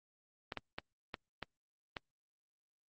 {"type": "clicks", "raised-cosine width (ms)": 0.3, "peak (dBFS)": -23, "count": 6, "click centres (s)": [0.522, 0.573, 0.785, 1.142, 1.427, 1.968], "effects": ["Opus 32 kbps"]}